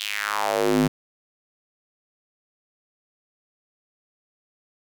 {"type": "tone with high-pass filter sweep", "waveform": "square", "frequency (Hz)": 51.91, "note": "G#1", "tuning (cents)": 0, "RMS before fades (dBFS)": -23, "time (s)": [0, 0.88], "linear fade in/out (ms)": 10, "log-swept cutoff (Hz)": [3400, 190], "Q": 3.2, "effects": []}